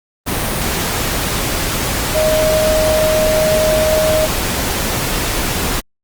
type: tone in noise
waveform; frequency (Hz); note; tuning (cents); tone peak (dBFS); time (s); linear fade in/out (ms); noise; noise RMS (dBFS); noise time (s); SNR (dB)
sine; 624; D#5; +5; -12; 2.14-4.27; 20; pink; -18; 0.26-5.81; +3
effects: Opus 32 kbps